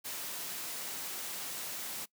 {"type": "noise", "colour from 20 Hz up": "white", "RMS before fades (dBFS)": -40, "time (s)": [0.04, 2.06], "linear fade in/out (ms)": 20, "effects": ["noise-tail reverb RT60 0.1 s tail -22 dB re dry", "high-pass 150 Hz 12 dB/octave"]}